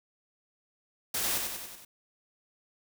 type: noise with echo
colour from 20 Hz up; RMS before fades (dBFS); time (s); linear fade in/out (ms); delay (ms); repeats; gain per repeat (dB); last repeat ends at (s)
white; -31; 1.14-1.38; 5; 94; 5; -4; 1.85
effects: none